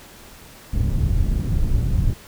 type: low-pass noise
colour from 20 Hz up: pink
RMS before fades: -19 dBFS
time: 0.73-2.14 s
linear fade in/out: 10 ms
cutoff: 130 Hz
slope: 12 dB/octave
effects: pink hiss -44 dBFS RMS until 2.27 s